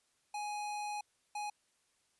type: tone bursts at uneven times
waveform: square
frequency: 833 Hz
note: G#5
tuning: 5 cents sharp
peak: -38 dBFS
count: 2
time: 0.34-1.01 / 1.35-1.5 s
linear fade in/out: 5 ms
effects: white hiss -75 dBFS RMS until 2.19 s + resampled to 24000 Hz